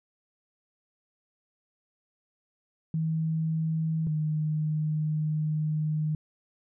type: tone pair in turn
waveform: sine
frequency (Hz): 160 / 153.94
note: D#3 / D#3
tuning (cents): +49 / -18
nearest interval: minor second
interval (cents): 67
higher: first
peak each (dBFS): -25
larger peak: neither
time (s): 2.94-4.07 / 4.07-6.15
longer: second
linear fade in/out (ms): 2
effects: none